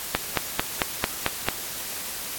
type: click train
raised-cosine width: 0.3 ms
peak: -4 dBFS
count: 7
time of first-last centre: 0.15-1.486 s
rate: 4.49 Hz
effects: white hiss -33 dBFS RMS until 2.38 s + AAC 64 kbps